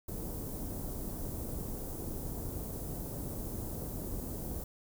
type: band-stop noise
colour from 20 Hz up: pink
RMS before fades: -39 dBFS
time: 0.08-4.64 s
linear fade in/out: 5 ms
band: 480 to 13000 Hz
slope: 12 dB/octave
effects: none